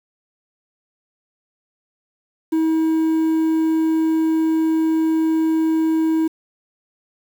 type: tone with quantisation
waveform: triangle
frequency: 320.3 Hz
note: E4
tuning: 50 cents flat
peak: -13 dBFS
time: 2.52-6.28 s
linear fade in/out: 10 ms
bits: 7
effects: none